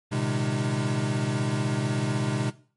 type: tone cluster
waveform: square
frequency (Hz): 112.9 / 129 / 152.9 / 203.5 / 305.2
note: A2 / C3 / D#3 / G#3 / D#4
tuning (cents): +45 / -24 / -30 / -35 / -33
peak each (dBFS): -34 / -28 / -35 / -33 / -34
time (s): 0.11-2.51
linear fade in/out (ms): 20
effects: noise-tail reverb RT60 0.4 s tail -17 dB re dry + MP3 48 kbps